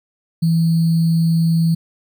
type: tone with sample-and-hold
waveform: sine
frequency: 164.81 Hz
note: E3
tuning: in tune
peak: -12 dBFS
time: 0.42-1.75 s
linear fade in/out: 10 ms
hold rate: 4410 Hz
effects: none